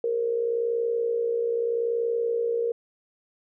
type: tone with amplitude modulation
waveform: sine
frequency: 466.2 Hz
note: A#4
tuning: in tune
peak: -20 dBFS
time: 0.04-2.72 s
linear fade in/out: 2 ms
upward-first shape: sine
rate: 60.8 Hz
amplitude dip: 60%
effects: none